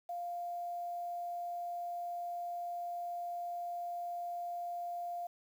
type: tone with quantisation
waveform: sine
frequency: 698.5 Hz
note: F5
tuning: in tune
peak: -37 dBFS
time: 0.09-5.27 s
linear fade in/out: 5 ms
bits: 10
effects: none